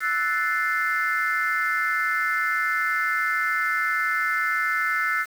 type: chord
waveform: sine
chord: F# half-diminished seventh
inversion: third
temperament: equal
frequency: 1318.5 / 1480 / 1760 / 2093 Hz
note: E6 / F#6 / A6 / C7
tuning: 0 / 0 / 0 / 0 cents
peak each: -26 dBFS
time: 0-5.26 s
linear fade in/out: 50 ms
effects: tanh soft clip ceiling -14 dBFS + 7-bit